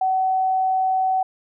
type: tone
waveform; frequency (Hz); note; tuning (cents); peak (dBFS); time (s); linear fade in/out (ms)
sine; 755; F#5; +35; -17; 0.01-1.23; 5
effects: none